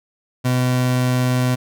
30% pulse tone, 126.1 Hz, B2, 36 cents sharp, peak -13 dBFS, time 0.44-1.56 s, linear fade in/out 20 ms, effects none

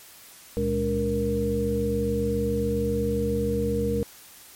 sine tone cluster, 70.9 / 118.1 / 205.5 / 285.7 / 468.7 Hz, C#2 / A#2 / G#3 / D4 / A#4, +40 / +23 / -18 / -48 / +9 cents, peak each -31 / -32 / -28 / -33 / -25 dBFS, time 0.57-4.03 s, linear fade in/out 0 ms, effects white hiss -48 dBFS RMS until 4.55 s + MP3 64 kbps

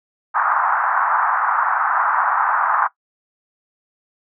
white band-pass noise, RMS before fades -18 dBFS, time 0.34-2.88 s, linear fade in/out 20 ms, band 790 to 1500 Hz, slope 48 dB/octave, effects noise-tail reverb RT60 0.1 s tail -18 dB re dry

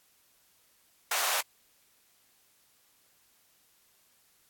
pink high-pass noise, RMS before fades -29 dBFS, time 1.11-1.41 s, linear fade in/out 5 ms, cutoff 670 Hz, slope 24 dB/octave, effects white hiss -66 dBFS RMS until 4.49 s + AAC 64 kbps

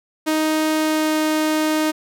sawtooth tone with pitch glide, 312 to 310.2 Hz, D#4 to D#4, +5 to -5 cents, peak -13 dBFS, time 0.26-1.92 s, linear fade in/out 20 ms, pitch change -10 cents, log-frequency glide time 0.74-1.18 s, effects none

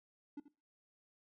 triangle tone with echo, 290 Hz, D4, 22 cents flat, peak -40 dBFS, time 0.37-0.4 s, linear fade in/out 5 ms, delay 83 ms, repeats 1, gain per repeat -13 dB, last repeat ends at 0.483 s, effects noise-tail reverb RT60 0.3 s tail -20 dB re dry

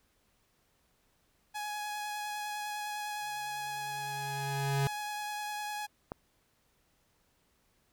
sawtooth tone with vibrato, 837 Hz, G#5, 13 cents sharp, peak -32 dBFS, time 1.54-5.87 s, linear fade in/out 20 ms, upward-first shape triangle, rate 9.9 Hz, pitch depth 14 cents each way
square tone with exponential growth, 138.59 Hz, C#3, in tune, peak -27 dBFS, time 3.21-4.87 s, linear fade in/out 0 ms, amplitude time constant 360 ms
click, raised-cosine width 1 ms, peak -23 dBFS, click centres 6.119 s
effects pink hiss -72 dBFS RMS until 7.92 s

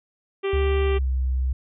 harmonic tone, 392 Hz, G4, in tune, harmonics 1 / 2 / 3 / 4 / 5 / 6 / 7 / 8 / 9, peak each -22 / -39 / -35 / -44 / -38 / -38 / -39 / -41 / -50 dBFS, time 0.43-0.99 s, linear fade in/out 20 ms
sine tone with pitch glide, 71.1 to 64.45 Hz, C#2 to C2, +45 to -26 cents, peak -20 dBFS, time 0.53-1.53 s, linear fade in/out 5 ms, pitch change -171 cents, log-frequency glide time 0.85-1.08 s
effects none

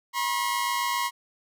sawtooth tone pair together, 967 / 1074.3 Hz, B5 / C6, -37 / +45 cents, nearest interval major second, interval 182 cents, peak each -24 dBFS, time 0.13-1.11 s, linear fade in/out 50 ms, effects none

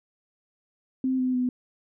sine tone with pitch steps, 260.3 / 255.2 / 250.3 Hz, C4 / C4 / B3, -9 / -43 / +23 cents, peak -22 dBFS, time 1.04-1.49 s, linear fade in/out 2 ms, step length 150 ms, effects none

